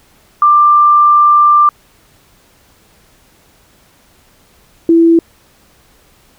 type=tone pair in turn; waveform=sine; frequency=1185 / 332.5 Hz; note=D6 / E4; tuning=+15 / +15 cents; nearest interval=octave + minor seventh; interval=2200 cents; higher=first; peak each=-4 dBFS; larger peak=neither; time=0.42-1.69 / 4.89-5.19 s; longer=first; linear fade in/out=2 ms; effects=pink hiss -49 dBFS RMS until 6.38 s